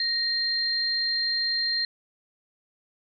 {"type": "tone pair together", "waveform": "sine", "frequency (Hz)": [1864.7, 4186], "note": ["A#6", "C8"], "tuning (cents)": [0, 0], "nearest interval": "octave + major second", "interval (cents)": 1400, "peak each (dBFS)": [-31, -24], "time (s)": [0, 1.85], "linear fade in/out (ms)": 2, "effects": []}